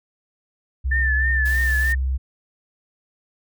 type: tone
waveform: sine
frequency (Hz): 65.5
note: C2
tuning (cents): +2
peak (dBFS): -19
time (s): 0.84-2.18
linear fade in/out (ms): 20
type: tone with vibrato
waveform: sine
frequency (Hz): 1772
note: A6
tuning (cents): +12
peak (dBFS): -19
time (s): 0.91-1.95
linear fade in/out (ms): 10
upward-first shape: triangle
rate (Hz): 3.2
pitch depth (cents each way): 64
type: noise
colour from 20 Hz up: white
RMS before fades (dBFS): -37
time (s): 1.45-1.93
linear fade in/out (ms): 10
effects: none